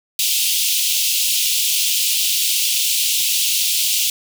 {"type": "high-pass noise", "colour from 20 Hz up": "pink", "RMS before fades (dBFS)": -18, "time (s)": [0.19, 4.1], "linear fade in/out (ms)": 2, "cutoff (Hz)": 2700, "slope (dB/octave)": 48, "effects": []}